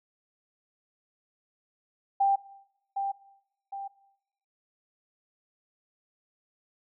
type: tone with echo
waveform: sine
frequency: 790 Hz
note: G5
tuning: 13 cents sharp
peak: -20 dBFS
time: 2.2-2.36 s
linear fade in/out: 10 ms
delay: 760 ms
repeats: 2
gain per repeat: -7 dB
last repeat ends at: 3.88 s
effects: noise-tail reverb RT60 0.9 s tail -20 dB re dry